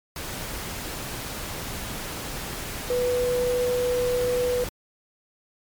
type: tone in noise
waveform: sine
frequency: 493.9 Hz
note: B4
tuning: in tune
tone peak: -21 dBFS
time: 2.9-4.64 s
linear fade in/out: 2 ms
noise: pink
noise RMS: -33 dBFS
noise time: 0.16-4.69 s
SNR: +9 dB
effects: MP3 96 kbps